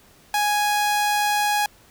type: tone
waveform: sawtooth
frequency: 830.6 Hz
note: G#5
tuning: in tune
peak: -15 dBFS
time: 0.34-1.66 s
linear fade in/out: 2 ms
effects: pink hiss -53 dBFS RMS until 1.9 s